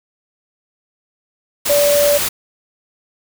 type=tone in noise; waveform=sine; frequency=579 Hz; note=D5; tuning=25 cents flat; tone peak=-11 dBFS; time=1.69-2.18 s; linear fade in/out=10 ms; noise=white; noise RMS=-19 dBFS; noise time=1.65-2.29 s; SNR=+5 dB; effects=none